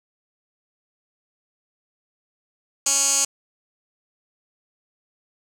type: tone with band-pass filter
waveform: 15% pulse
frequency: 277.2 Hz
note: C#4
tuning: in tune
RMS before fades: -20 dBFS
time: 2.86-3.25 s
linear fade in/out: 5 ms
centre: 7200 Hz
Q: 6
effects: none